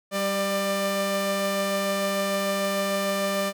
sawtooth tone pair together, 196 / 594.7 Hz, G3 / D5, 0 / +22 cents, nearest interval octave + perfect fifth, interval 1922 cents, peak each -25 / -21 dBFS, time 0.11-3.53 s, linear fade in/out 50 ms, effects none

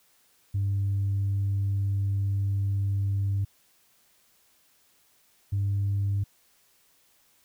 sine tone pair in turn, 99 / 99.75 Hz, G2 / G2, +18 / +31 cents, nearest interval unison, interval 13 cents, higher second, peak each -22 dBFS, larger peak neither, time 0.54-3.45 / 5.52-6.24 s, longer first, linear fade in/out 10 ms, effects tanh soft clip ceiling -21 dBFS + white hiss -64 dBFS RMS until 7.44 s

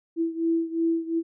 sine beating tone pair, 329.6 / 332.4 Hz, E4 / E4, 0 / +15 cents, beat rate 2.8 Hz, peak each -24 / -27 dBFS, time 0.16-1.23 s, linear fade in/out 50 ms, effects none

